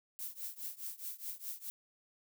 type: noise with tremolo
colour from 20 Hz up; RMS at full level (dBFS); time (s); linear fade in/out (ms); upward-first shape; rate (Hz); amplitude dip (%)
violet; -40; 0.19-1.7; 0; triangle; 4.8; 95
effects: none